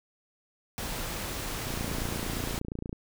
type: noise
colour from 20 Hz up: pink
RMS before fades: -35 dBFS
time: 0.78-2.59 s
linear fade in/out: 0 ms
type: click train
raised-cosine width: 3 ms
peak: -22 dBFS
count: 37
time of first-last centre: 1.67-2.929 s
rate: 28.6 Hz
effects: none